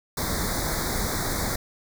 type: band-stop noise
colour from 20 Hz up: pink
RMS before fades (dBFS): -27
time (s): 0.17-1.56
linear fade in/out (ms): 5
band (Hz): 2200 to 3600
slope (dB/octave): 96
effects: none